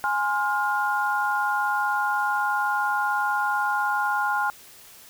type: chord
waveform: sine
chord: F minor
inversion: first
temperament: equal with one note detuned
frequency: 830.6 / 1046.5 / 1414.8 Hz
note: Ab5 / C6 / F6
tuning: 0 / 0 / +22 cents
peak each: -25 / -28 / -25 dBFS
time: 0.04-4.5 s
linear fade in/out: 0 ms
effects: white hiss -48 dBFS RMS until 5.09 s